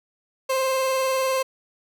30% pulse tone with vibrato, 526 Hz, C5, 9 cents sharp, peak -18 dBFS, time 0.49-1.43 s, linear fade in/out 10 ms, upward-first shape sine, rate 20 Hz, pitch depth 26 cents each way, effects none

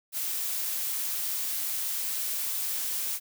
blue noise, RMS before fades -31 dBFS, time 0.12-3.2 s, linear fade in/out 50 ms, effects none

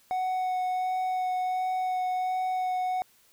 triangle tone with vibrato, 740 Hz, F#5, in tune, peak -24 dBFS, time 0.11-3.02 s, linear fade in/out 0 ms, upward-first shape sine, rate 1.4 Hz, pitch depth 9 cents each way, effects white hiss -62 dBFS RMS until 3.32 s

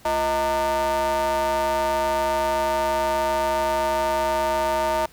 square ring-modulated tone, 141.6 Hz, C#3, 37 cents sharp, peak -18 dBFS, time 0.05-5.06 s, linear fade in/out 5 ms, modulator 772 Hz, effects pink hiss -51 dBFS RMS until 5.12 s

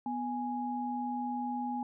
sine tone pair together, 246.9 / 830.6 Hz, B3 / G#5, 0 / 0 cents, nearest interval octave + major sixth, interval 2100 cents, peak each -35 / -35 dBFS, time 0.06-1.83 s, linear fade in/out 2 ms, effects none

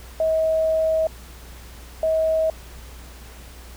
sine tone pair in turn, 639 / 639 Hz, D#5 / D#5, +46 / +46 cents, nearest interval unison, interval 0 cents, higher neither, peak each -17 dBFS, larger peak neither, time 0.2-1.07 / 2.03-2.5 s, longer first, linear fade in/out 2 ms, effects added 60 Hz sine -40 dBFS peak until 3.76 s + pink hiss -45 dBFS RMS until 3.76 s

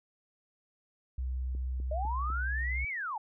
sine tone, 63.8 Hz, C2, 43 cents flat, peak -31 dBFS, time 1.18-2.85 s, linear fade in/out 5 ms
click train, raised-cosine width 3 ms, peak -35 dBFS, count 4, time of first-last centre 1.55-2.302 s, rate 3.99 Hz
sine linear two-way sweep, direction up then down, 587.3 to 2316 to 796 Hz, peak -33 dBFS, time 1.91-3.18 s, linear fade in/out 5 ms, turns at 2.88 s
effects none

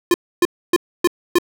square tone bursts, 350.3 Hz, F4, 5 cents sharp, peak -11 dBFS, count 5, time 0.11-1.385 s, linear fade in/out 2 ms, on 31 ms, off 280 ms, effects none

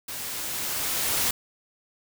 white noise with level ramp, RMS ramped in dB -35 to -24 dBFS, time 0.08-1.31 s, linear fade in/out 5 ms, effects none

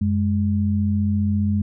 sine tone pair together, 92.3 / 207.2 Hz, F#2 / G#3, -4 / -4 cents, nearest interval octave + major second, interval 1400 cents, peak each -20 dBFS, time 0.01-1.62 s, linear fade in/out 5 ms, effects none

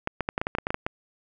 clicks, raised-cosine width 0.5 ms, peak -11 dBFS, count 12, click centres 0.074 / 0.207 / 0.289 / 0.379 / 0.415 / 0.469 / 0.551 / 0.585 / 0.669 / 0.705 / 0.744 / 0.865 s, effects none

